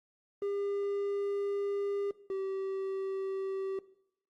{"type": "tone pair in turn", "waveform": "triangle", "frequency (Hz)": [402, 385.9], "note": ["G4", "G4"], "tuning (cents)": [44, -27], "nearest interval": "minor second", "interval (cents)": 71, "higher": "first", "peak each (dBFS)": [-29, -30], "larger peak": "first", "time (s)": [[0.42, 2.11], [2.3, 3.79]], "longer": "first", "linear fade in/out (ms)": 2, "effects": ["noise-tail reverb RT60 0.7 s tail -18 dB re dry", "Opus 24 kbps"]}